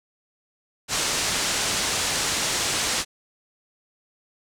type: low-pass noise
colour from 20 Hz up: white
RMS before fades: -25 dBFS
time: 0.88-3.05 s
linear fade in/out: 50 ms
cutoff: 8200 Hz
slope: 24 dB/octave
effects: none